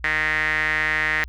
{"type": "tone with band-pass filter", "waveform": "sawtooth", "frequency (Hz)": 154.6, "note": "D#3", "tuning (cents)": -11, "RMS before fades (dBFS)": -22, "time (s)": [0.04, 1.24], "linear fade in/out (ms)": 0, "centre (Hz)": 1900, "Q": 7.9, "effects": ["added 60 Hz sine -37 dBFS peak until 1.28 s"]}